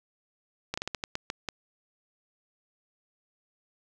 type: slowing click train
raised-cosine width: 0.2 ms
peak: -14 dBFS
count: 9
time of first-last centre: 0.74-1.488 s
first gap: 35 ms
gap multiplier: 1.27
effects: none